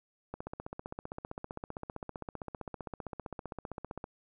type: click train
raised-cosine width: 1 ms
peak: -25 dBFS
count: 58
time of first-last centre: 0.34-4.041 s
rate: 15.4 Hz
effects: none